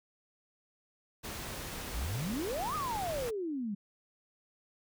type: noise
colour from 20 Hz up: pink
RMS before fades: -41 dBFS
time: 1.23-3.31 s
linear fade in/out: 20 ms
type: exponential two-way sweep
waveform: sine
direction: up then down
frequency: 49 to 1270 to 193.1 Hz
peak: -33 dBFS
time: 1.94-3.75 s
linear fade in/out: 10 ms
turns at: 2.75 s
effects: none